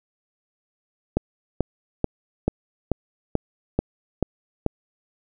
click train, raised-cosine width 2 ms, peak -6 dBFS, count 9, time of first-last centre 1.17-4.663 s, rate 2.29 Hz, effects none

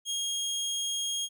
25% pulse tone, 3257 Hz, G#7, 34 cents flat, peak -26 dBFS, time 0.05-1.29 s, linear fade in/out 50 ms, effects none

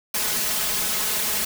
white noise with comb filter, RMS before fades -24 dBFS, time 0.14-1.45 s, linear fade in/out 5 ms, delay 4.7 ms, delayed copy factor +1, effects none

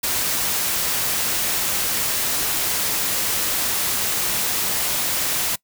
white noise, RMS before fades -22 dBFS, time 0.03-5.56 s, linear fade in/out 10 ms, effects noise-tail reverb RT60 0.1 s tail -23 dB re dry

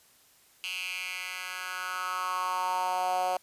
10% pulse tone with high-pass filter sweep, 183.5 Hz, F#3, 14 cents flat, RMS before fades -32 dBFS, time 0.64-3.37 s, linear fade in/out 0 ms, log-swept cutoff 2800 to 650 Hz, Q 4.4, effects white hiss -61 dBFS RMS until 3.42 s + resampled to 32000 Hz

